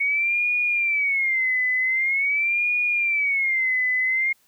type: tone with vibrato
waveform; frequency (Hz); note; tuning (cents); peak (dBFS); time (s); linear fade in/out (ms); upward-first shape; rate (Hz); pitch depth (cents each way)
sine; 2217; C#7; 0; -19; 0-4.33; 10; sine; 0.45; 170
effects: white hiss -62 dBFS RMS until 4.47 s